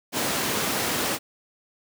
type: high-pass noise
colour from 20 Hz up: pink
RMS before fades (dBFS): -26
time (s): 0.12-1.19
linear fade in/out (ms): 50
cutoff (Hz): 200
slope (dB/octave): 12
effects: none